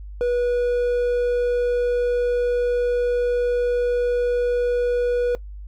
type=tone; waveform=triangle; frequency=486.6 Hz; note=B4; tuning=26 cents flat; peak=-16 dBFS; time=0.21-5.35 s; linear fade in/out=0 ms; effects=noise-tail reverb RT60 0.1 s tail -19 dB re dry + added 50 Hz sine -33 dBFS peak until 5.67 s